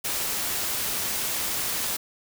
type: noise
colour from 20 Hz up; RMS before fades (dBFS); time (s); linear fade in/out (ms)
white; -28; 0.04-1.97; 10
effects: none